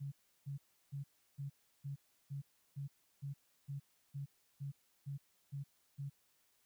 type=tone bursts; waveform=sine; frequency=140 Hz; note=C#3; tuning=18 cents sharp; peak=-40 dBFS; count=14; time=0-6.1 s; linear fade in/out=20 ms; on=120 ms; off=340 ms; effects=white hiss -75 dBFS RMS until 6.65 s